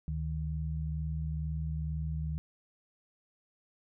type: tone pair together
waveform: sine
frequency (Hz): 73.42 / 155.57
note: D2 / D#3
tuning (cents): 0 / 0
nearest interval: octave + minor second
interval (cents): 1300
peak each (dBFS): -34 / -35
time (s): 0.08-2.38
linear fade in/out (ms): 0
effects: none